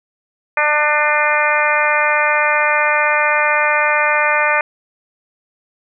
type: harmonic tone with a mistuned harmonic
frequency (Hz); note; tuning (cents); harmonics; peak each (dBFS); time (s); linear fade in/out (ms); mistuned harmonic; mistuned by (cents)
298.7; D4; +29; 2 / 3 / 4 / 5 / 6 / 7 / 8; -20 / -20 / -20 / -20 / -20 / -20 / -20; 0.57-4.61; 2; 8; +20
effects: none